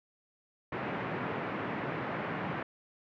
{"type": "band-pass noise", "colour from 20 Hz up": "pink", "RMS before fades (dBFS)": -36, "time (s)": [0.72, 2.63], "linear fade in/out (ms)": 5, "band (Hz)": [130, 2200], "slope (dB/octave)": 24, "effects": []}